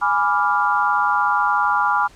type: chord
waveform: sine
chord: G# diminished seventh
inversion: none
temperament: equal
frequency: 830.6 / 987.8 / 1174.7 / 1396.9 Hz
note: G#5 / B5 / D6 / F6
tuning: 0 / 0 / 0 / 0 cents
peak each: -21 dBFS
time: 0.01-2.08 s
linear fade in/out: 20 ms
effects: pink hiss -49 dBFS RMS until 2.15 s + low-pass 8000 Hz 12 dB/octave